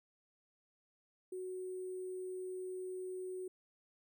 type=tone with sample-and-hold; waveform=sine; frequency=370 Hz; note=F#4; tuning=in tune; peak=-40 dBFS; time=1.32-3.48 s; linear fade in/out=5 ms; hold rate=8820 Hz; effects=none